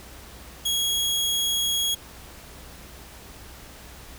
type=tone; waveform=sawtooth; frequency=3313 Hz; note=G#7; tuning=5 cents flat; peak=-19 dBFS; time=0.65-1.95 s; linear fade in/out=10 ms; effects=added 62 Hz sine -48 dBFS peak until 4.18 s + pink hiss -45 dBFS RMS until 4.18 s